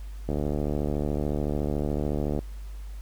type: click train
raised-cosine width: 2 ms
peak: -15 dBFS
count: 156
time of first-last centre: 0.29-2.39 s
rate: 73.8 Hz
effects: added 50 Hz sine -35 dBFS peak until 3.01 s + pink hiss -56 dBFS RMS until 3.01 s